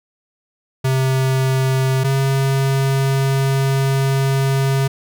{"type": "tone pair in turn", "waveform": "square", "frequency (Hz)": [132, 135.63], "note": ["C3", "C#3"], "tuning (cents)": [16, -37], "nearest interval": "unison", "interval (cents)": 47, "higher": "second", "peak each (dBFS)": -15, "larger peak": "neither", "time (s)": [[0.84, 2.04], [2.04, 4.88]], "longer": "second", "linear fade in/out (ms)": 10, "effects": []}